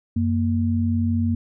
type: tone pair together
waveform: sine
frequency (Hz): 92.5 / 233.1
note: F#2 / A#3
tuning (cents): 0 / 0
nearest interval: octave + major third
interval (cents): 1600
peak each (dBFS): -21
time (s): 0.16-1.35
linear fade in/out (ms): 5
effects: none

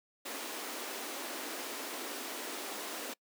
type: high-pass noise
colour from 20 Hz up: pink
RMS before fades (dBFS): -41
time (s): 0.25-3.14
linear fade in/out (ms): 10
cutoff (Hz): 250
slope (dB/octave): 48
effects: noise-tail reverb RT60 0.1 s tail -25 dB re dry

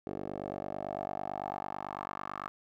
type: tone with band-pass filter sweep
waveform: 10% pulse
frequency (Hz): 49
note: G1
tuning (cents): 0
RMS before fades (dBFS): -39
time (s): 0.07-2.48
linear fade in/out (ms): 0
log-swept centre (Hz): 450 to 1200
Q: 3.7
effects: none

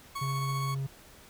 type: tone with tremolo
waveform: 40% pulse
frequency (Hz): 1109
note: C#6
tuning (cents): 0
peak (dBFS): -32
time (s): 0.15-0.75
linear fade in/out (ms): 10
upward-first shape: sine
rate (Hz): 15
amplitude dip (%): 25
type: tone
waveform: triangle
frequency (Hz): 136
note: C#3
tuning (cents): -33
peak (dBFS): -28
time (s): 0.21-0.87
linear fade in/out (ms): 10
effects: pink hiss -54 dBFS RMS until 1.29 s

